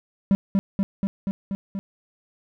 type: tone with echo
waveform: triangle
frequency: 196 Hz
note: G3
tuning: in tune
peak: -12 dBFS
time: 0.31-0.35 s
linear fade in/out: 0 ms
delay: 240 ms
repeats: 6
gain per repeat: -2 dB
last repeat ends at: 1.79 s
effects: none